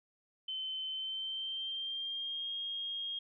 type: tone with pitch glide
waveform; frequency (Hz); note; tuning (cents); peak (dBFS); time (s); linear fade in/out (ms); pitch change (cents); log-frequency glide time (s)
sine; 3069 to 3248; G7 to G#7; -37 to -39; -36; 0.48-3.19; 5; +98; 0.9-2.52
effects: none